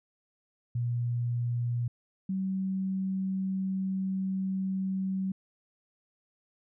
sine tone pair in turn, 120 / 190.49 Hz, B2 / G3, -49 / -49 cents, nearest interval minor sixth, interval 800 cents, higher second, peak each -27 / -28 dBFS, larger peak first, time 0.75-1.88 / 2.29-5.32 s, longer second, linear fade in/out 5 ms, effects none

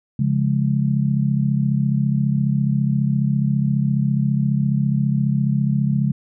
sine chord, Db major, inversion none, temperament just, 138.59 / 173.24 / 207.9 Hz, Db3 / F3 / Ab3, 0 / -14 / +2 cents, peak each -18 / -24 / -21 dBFS, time 0.19-6.12 s, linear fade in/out 5 ms, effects none

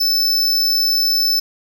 square tone, 5274 Hz, E8, in tune, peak -14 dBFS, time 0-1.4 s, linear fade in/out 10 ms, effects none

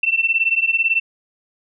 sine beating tone pair, 2678 / 2696 Hz, E7 / E7, +27 / +38 cents, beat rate 18 Hz, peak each -18 dBFS, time 0.03-1 s, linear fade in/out 5 ms, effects none

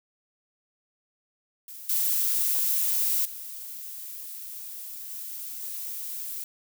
violet noise with level steps, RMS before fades -42 / -25 / -39 / -37 / -35 dBFS, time 1.68-6.44 s, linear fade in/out 2 ms, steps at 1.89 / 3.25 / 5.1 / 5.62 s, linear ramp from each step 5 ms, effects none

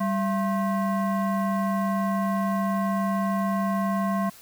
sine tone with frequency modulation, 196 Hz, G3, in tune, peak -22 dBFS, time 0-4.3 s, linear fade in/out 10 ms, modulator 873 Hz, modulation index 0.93, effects white hiss -49 dBFS RMS until 4.41 s

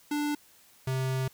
square tone pair in turn, 294.4 / 131.14 Hz, D4 / C3, +4 / +4 cents, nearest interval octave + major second, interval 1400 cents, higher first, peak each -28 dBFS, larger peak neither, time 0.11-0.35 / 0.87-1.28 s, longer second, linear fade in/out 5 ms, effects white hiss -59 dBFS RMS until 1.33 s

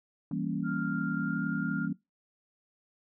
sine chord, E diminished seventh, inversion none, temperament equal, 164.81 / 196 / 233.1 / 277.2 Hz, E3 / G3 / Bb3 / Db4, 0 / 0 / 0 / 0 cents, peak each -35 dBFS, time 0.31-1.93 s, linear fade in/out 5 ms
clicks, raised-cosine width 1 ms, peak -36 / -43 dBFS, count 2, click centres 0.314 / 0.321 s
sine tone with pitch glide, 1396.9 to 1407.4 Hz, F6 to F6, 0 to +13 cents, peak -36 dBFS, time 0.63-1.89 s, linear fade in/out 50 ms, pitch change +13 cents, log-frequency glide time 1.18-1.42 s
effects noise-tail reverb RT60 0.2 s tail -20 dB re dry

